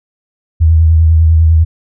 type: tone with vibrato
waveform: sine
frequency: 80.7 Hz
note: E2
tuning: 36 cents flat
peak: -4 dBFS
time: 0.6-1.65 s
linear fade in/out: 20 ms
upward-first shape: triangle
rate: 10 Hz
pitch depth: 46 cents each way
effects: none